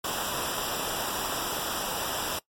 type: noise with comb filter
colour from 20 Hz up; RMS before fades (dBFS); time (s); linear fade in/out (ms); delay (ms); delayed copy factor
pink; -31; 0.04-2.39; 5; 0.46; -0.8
effects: noise-tail reverb RT60 0.1 s tail -20 dB re dry + MP3 64 kbps